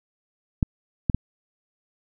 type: clicks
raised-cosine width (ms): 5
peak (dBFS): -7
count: 3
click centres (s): 0.628 / 1.098 / 1.146
effects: none